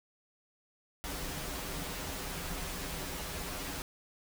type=noise with comb filter; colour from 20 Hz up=pink; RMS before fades=-39 dBFS; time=1.04-3.82 s; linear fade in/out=0 ms; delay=9 ms; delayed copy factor=-0.75; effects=none